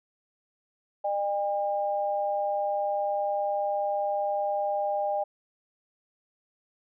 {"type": "tone pair together", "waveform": "sine", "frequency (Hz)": [605, 805.3], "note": ["D#5", "G5"], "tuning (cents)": [-49, 46], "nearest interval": "perfect fourth", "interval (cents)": 495, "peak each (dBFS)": -28, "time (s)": [1.04, 5.24], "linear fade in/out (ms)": 10, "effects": []}